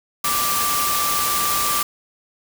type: tone in noise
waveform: sine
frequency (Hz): 1174.7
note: D6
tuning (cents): 0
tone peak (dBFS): -22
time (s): 0.24-1.83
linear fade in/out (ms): 5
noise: white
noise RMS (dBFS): -22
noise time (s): 0.24-1.83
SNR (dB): -3
effects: none